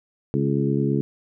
harmonic tone with a mistuned harmonic, 69.3 Hz, C#2, in tune, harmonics 2 / 3 / 4 / 5 / 6, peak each -23 / -25 / -26 / -27 / -28 dBFS, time 0.34-1.01 s, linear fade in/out 0 ms, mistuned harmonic 6, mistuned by +20 cents, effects none

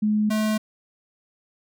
sine / square tone pair in turn, 212 / 215.6 Hz, G#3 / A3, +36 / -35 cents, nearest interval unison, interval 29 cents, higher second, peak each -18 / -21 dBFS, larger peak first, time 0.02-0.3 / 0.3-0.58 s, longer neither, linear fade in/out 10 ms, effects none

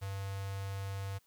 square tone with notch filter, 98 Hz, G2, in tune, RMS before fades -39 dBFS, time 0.01-1.19 s, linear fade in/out 20 ms, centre 280 Hz, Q 1.3, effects white hiss -71 dBFS RMS until 1.26 s

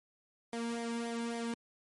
sawtooth tone with flanger, 233.1 Hz, A#3, in tune, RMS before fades -37 dBFS, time 0.53-1.54 s, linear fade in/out 2 ms, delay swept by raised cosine 0.72 to 1.62 ms, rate 3.6 Hz, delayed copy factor -0.7, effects MP3 48 kbps

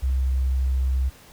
sine tone, 65.3 Hz, C2, 3 cents flat, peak -19 dBFS, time 0.02-1.1 s, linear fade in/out 20 ms, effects pink hiss -49 dBFS RMS until 1.32 s

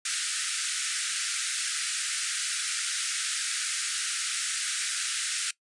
white band-pass noise, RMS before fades -31 dBFS, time 0.05-5.51 s, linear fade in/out 5 ms, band 1300 to 10000 Hz, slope 96 dB/octave, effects noise-tail reverb RT60 0.1 s tail -20 dB re dry + resampled to 24000 Hz

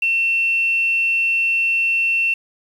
sine tone with quantisation, 2700 Hz, E7, 41 cents sharp, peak -15 dBFS, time 0.02-2.34 s, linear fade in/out 5 ms, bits 7, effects none

